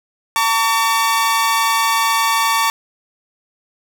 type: tone pair together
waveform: sawtooth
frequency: 905 / 1136.9 Hz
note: A5 / C#6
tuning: +48 / +43 cents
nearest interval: major third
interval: 395 cents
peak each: -13 dBFS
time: 0.36-2.7 s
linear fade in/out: 0 ms
effects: 7-bit